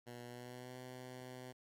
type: tone with pitch glide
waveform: 10% pulse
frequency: 121.2 to 126.86 Hz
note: B2 to B2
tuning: -32 to +47 cents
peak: -40 dBFS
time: 0.06-1.53 s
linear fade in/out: 20 ms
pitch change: +79 cents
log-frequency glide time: 0.24-0.77 s
effects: MP3 96 kbps